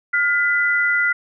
sine tone pair together, 1421.4 / 2000 Hz, F6 / B6, +30 / +21 cents, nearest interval tritone, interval 591 cents, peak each -18 dBFS, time 0.13-1.13 s, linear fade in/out 10 ms, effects none

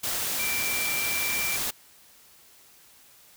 sine tone in noise, 2349 Hz, D7, in tune, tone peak -29 dBFS, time 0.39-1.57 s, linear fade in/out 10 ms, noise white, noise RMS -29 dBFS, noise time 0.03-1.71 s, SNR -3 dB, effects white hiss -55 dBFS RMS until 3.36 s

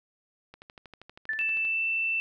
click train, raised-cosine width 0.3 ms, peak -30 dBFS, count 15, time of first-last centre 0.54-1.651 s, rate 12.6 Hz
sine tone with exponential decay, 1759 Hz, A6, 1 cent flat, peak -25 dBFS, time 1.29-1.74 s, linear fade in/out 2 ms, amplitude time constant 96 ms
sine tone with pitch glide, 2650 to 2668 Hz, E7 to E7, +9 to +20 cents, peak -25 dBFS, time 1.39-2.2 s, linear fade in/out 0 ms, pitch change +11 cents, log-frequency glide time 1.64-1.86 s
effects none

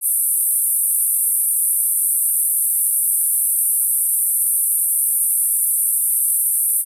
pink band-pass noise, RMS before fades -18 dBFS, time 0.01-6.85 s, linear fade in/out 50 ms, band 8800 to 13000 Hz, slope 96 dB/octave, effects none

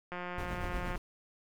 click train, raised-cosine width 0.5 ms, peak -25 dBFS, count 150, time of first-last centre 0.12-0.957 s, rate 178 Hz
brown noise with tremolo, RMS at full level -36 dBFS, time 0.38-0.98 s, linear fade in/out 2 ms, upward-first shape triangle, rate 8.5 Hz, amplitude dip 55%
effects none

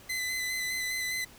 sawtooth tone with vibrato, 2022 Hz, B6, 40 cents sharp, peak -27 dBFS, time 0.09-1.25 s, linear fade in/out 10 ms, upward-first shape square, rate 4.9 Hz, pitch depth 16 cents each way, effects pink hiss -53 dBFS RMS until 1.38 s

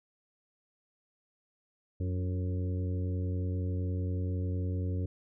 harmonic tone with a mistuned harmonic, 90.8 Hz, F#2, 32 cents flat, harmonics 1 / 2 / 3 / 4 / 5 / 6, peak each -30 / -41 / -41 / -47 / -45 / -51 dBFS, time 2-5.06 s, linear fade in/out 5 ms, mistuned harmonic 3, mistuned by +42 cents, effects none

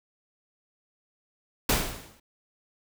pink noise with exponential decay, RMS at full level -20 dBFS, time 1.69-2.2 s, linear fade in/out 5 ms, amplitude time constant 110 ms, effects none

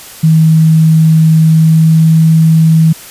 sine tone with pitch glide, 159.4 to 160.79 Hz, D#3 to E3, +42 to -43 cents, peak -3 dBFS, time 0.23-2.93 s, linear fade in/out 10 ms, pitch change +15 cents, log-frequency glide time 1.42-2.13 s, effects white hiss -31 dBFS RMS until 3.1 s + resampled to 32000 Hz

